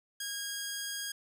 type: tone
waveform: 10% pulse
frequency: 1634 Hz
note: G#6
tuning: 29 cents flat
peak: -27 dBFS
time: 0.2-1.12 s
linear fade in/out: 5 ms
effects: none